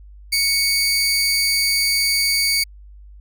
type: tone pair together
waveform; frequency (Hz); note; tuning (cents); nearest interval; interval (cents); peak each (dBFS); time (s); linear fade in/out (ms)
sawtooth; 2217 / 4698; C#7 / D8; 0 / 0; octave + minor second; 1300; -16; 0.32-2.64; 10
effects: added 50 Hz sine -39 dBFS peak until 3.2 s